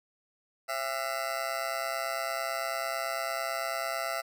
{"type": "tone with amplitude modulation", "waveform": "20% pulse", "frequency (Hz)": 671, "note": "E5", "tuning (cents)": 31, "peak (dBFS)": -22, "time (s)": [0.68, 4.22], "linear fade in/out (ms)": 20, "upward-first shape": "sine", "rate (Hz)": 129, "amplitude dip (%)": 85, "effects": []}